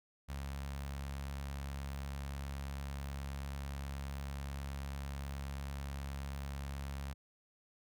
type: tone with notch filter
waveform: sawtooth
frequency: 69.3 Hz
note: C#2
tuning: in tune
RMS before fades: -42 dBFS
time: 0.28-7.14 s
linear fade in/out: 20 ms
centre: 360 Hz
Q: 0.89
effects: none